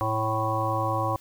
harmonic tone, 110 Hz, A2, in tune, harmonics 1 / 3 / 5 / 7 / 9 / 10, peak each -29 / -34 / -31 / -31 / -30 / -30 dBFS, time 0.01-1.16 s, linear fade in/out 0 ms, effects white hiss -54 dBFS RMS until 1.2 s

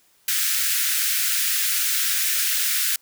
white high-pass noise, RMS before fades -22 dBFS, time 0.28-2.96 s, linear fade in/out 2 ms, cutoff 1400 Hz, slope 48 dB/octave, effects white hiss -60 dBFS RMS until 3.01 s

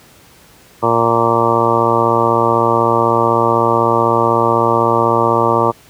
harmonic tone, 116 Hz, A#2, 8 cents flat, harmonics 1 / 2 / 3 / 4 / 5 / 6 / 7 / 8 / 9 / 10, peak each -22 / -23 / -19 / -18 / -19 / -23 / -23 / -17 / -22 / -17 dBFS, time 0.82-5.72 s, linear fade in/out 20 ms, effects pink hiss -45 dBFS RMS until 5.89 s + high-pass 60 Hz 12 dB/octave

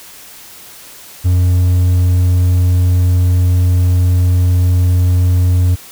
triangle tone, 90 Hz, F#2, 47 cents flat, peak -6 dBFS, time 1.24-5.76 s, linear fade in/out 20 ms, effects white hiss -36 dBFS RMS until 5.91 s

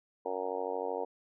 harmonic tone, 93 Hz, F#2, 9 cents sharp, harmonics 3 / 4 / 5 / 6 / 7 / 8 / 9 / 10, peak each -46 / -43 / -36 / -40 / -43 / -41 / -43 / -43 dBFS, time 0.25-1.05 s, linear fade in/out 10 ms, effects none

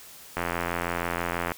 click train, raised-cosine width 0.5 ms, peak -12 dBFS, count 100, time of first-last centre 0.37-1.518 s, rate 86.2 Hz, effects white hiss -47 dBFS RMS until 1.57 s

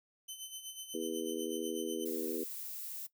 15% pulse tone with tremolo, 3054 Hz, G7, 46 cents flat, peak -34 dBFS, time 0.28-2.05 s, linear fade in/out 10 ms, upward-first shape sine, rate 8.1 Hz, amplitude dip 65%
harmonic tone, 81.2 Hz, E2, 26 cents flat, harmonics 3 / 4 / 5 / 6, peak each -43 / -39 / -40 / -42 dBFS, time 0.94-2.44 s, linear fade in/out 5 ms
violet noise, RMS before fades -43 dBFS, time 2.05-3.07 s, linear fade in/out 10 ms
effects noise-tail reverb RT60 0.1 s tail -18 dB re dry

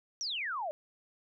sine exponential sweep, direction down, 5920 to 579 Hz, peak -33 dBFS, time 0.21-0.71 s, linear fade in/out 0 ms, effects none

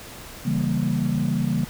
sine chord, C# diminished seventh, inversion none, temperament equal, 138.59 / 164.81 / 196 / 233.1 Hz, C#3 / E3 / G3 / Bb3, 0 / 0 / 0 / 0 cents, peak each -25 dBFS, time 0.45-1.65 s, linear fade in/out 10 ms, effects tanh soft clip ceiling -13 dBFS + pink hiss -40 dBFS RMS until 1.69 s

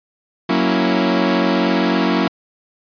sawtooth chord, F# dominant seventh, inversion none, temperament equal, 185 / 233.1 / 277.2 / 329.6 Hz, F#3 / A#3 / C#4 / E4, 0 / 0 / 0 / 0 cents, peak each -16 dBFS, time 0.49-2.28 s, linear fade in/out 5 ms, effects resampled to 11025 Hz

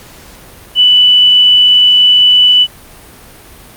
sine tone, 2977 Hz, F#7, 10 cents sharp, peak -3 dBFS, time 0.75-2.67 s, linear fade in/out 50 ms, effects pink hiss -36 dBFS RMS until 3.76 s + Opus 48 kbps

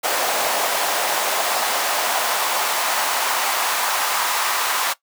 pink noise with high-pass filter sweep, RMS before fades -21 dBFS, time 0.03-4.94 s, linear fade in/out 20 ms, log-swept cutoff 640 to 1000 Hz, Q 1.8, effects noise-tail reverb RT60 0.1 s tail -18 dB re dry

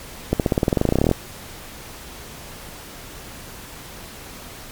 accelerating click train, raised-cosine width 2 ms, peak -3 dBFS, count 20, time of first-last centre 0.33-1.114 s, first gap 68 ms, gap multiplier 0.94, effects pink hiss -38 dBFS RMS until 4.71 s + MP3 96 kbps

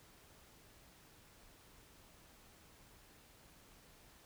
silence, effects pink hiss -63 dBFS RMS until 4.25 s

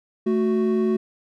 triangle tone pair together, 220 / 370 Hz, A3 / F#4, 0 / 0 cents, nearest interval major sixth, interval 900 cents, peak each -19 dBFS, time 0.26-0.97 s, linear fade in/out 10 ms, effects none

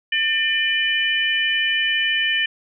harmonic tone, 599 Hz, D5, 34 cents sharp, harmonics 3 / 4 / 5, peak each -21 / -24 / -21 dBFS, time 0.12-2.46 s, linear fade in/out 5 ms, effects none

